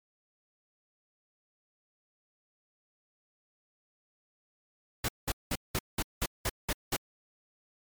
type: noise bursts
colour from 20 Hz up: pink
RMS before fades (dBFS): -30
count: 9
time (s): 5.04-6.965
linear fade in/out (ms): 5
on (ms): 45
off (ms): 190
effects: MP3 96 kbps